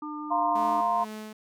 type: harmonic tone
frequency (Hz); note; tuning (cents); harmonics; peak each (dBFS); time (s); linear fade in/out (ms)
300.8; D4; +42; 1 / 3 / 4; -35 / -41 / -38; 0.02-0.81; 5
type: chord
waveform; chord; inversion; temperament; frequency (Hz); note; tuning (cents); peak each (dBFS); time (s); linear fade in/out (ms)
sine; F suspended fourth; none; equal; 698.5 / 932.3 / 1046.5; F5 / Bb5 / C6; 0 / 0 / 0; -27; 0.3-1.05; 20
type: tone with tremolo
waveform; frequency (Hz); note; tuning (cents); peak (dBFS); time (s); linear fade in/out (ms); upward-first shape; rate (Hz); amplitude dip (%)
sawtooth; 215.4; A3; -37; -32; 0.55-1.33; 5; sine; 2.1; 50
effects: none